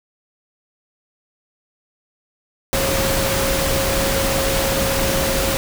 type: tone in noise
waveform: sine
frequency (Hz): 542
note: C#5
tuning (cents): -39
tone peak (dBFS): -22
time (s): 2.73-5.57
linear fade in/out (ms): 0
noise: pink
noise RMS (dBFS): -20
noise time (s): 2.73-5.57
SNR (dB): -5
effects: none